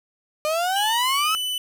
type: exponential sweep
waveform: 35% pulse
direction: up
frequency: 601 to 1318.5 Hz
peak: -19 dBFS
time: 0.45-1.35 s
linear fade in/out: 0 ms
type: tone with pitch glide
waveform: 45% pulse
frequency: 2960 to 2996 Hz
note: F#7 to F#7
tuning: 0 to +21 cents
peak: -24 dBFS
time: 0.76-1.58 s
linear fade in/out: 2 ms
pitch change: +21 cents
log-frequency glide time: 0.93-1.46 s
effects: none

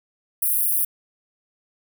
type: high-pass noise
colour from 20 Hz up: white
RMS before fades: -21 dBFS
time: 0.42-0.85 s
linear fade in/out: 5 ms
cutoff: 9300 Hz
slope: 96 dB/octave
effects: none

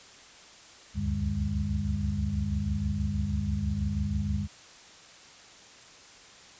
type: tone cluster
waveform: sine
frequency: 69.4 / 75.6 / 96.4 / 146.9 / 202.7 Hz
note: C#2 / D#2 / G2 / D3 / G#3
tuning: +3 / -49 / -28 / +1 / -42 cents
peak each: -35 / -32 / -32 / -36 / -32 dBFS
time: 0.94-4.48 s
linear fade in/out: 50 ms
effects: white hiss -51 dBFS RMS until 6.59 s + resampled to 16000 Hz

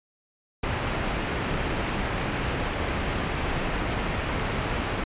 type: low-pass noise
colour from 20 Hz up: pink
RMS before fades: -28 dBFS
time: 0.63-5.04 s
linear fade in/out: 5 ms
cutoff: 3000 Hz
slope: 24 dB/octave
effects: resampled to 8000 Hz

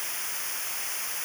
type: noise with comb filter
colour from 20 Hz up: white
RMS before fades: -32 dBFS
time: 0-1.24 s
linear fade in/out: 0 ms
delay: 0.25 ms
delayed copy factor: -0.75
effects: none

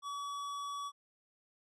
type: tone with hard clipping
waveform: sine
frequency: 1138 Hz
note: C#6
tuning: 45 cents sharp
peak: -40 dBFS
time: 0.02-0.92 s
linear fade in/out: 50 ms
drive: 13 dB
effects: none

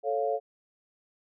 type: chord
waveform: sine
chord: A augmented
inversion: none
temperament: equal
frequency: 440 / 554.4 / 698.5 Hz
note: A4 / C#5 / E#5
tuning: 0 / 0 / 0 cents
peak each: -30 dBFS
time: 0.03-0.4 s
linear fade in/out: 50 ms
effects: none

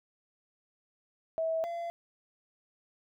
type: tone pair in turn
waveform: sine / triangle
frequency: 649 / 682.1 Hz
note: E5 / F5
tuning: -27 / -41 cents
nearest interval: minor second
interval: 86 cents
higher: second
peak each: -28 / -32 dBFS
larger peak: first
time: 1.38-1.64 / 1.64-1.9 s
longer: neither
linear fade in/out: 0 ms
effects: none

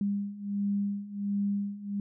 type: beating tone pair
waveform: sine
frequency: 200.7 / 202.1 Hz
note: G3 / G#3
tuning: +41 / -47 cents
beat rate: 1.4 Hz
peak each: -33 / -30 dBFS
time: 0.01-2 s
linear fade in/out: 2 ms
effects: none

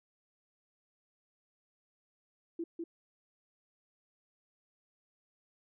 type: tone with echo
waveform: sine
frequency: 335.2 Hz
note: E4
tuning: 29 cents sharp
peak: -34 dBFS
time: 2.59-2.64 s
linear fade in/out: 5 ms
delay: 200 ms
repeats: 1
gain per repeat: -2 dB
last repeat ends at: 2.84 s
effects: none

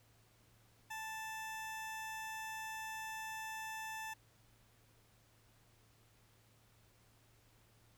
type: tone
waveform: 20% pulse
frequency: 880 Hz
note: A5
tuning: in tune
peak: -38 dBFS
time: 0.9-4.14 s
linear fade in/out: 10 ms
effects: added 112 Hz sine -70 dBFS peak until 7.97 s + pink hiss -70 dBFS RMS until 7.97 s

